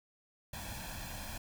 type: noise with comb filter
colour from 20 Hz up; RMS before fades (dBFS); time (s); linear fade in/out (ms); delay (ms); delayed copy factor
pink; -43; 0.53-1.38; 5; 1.2; +0.75
effects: none